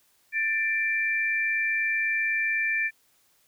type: tone pair together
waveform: sine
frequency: 1776 / 2353 Hz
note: A6 / D7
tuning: +16 / +3 cents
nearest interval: perfect fourth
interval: 487 cents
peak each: -26 dBFS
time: 0.32-2.91 s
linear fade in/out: 50 ms
effects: white hiss -65 dBFS RMS until 3.47 s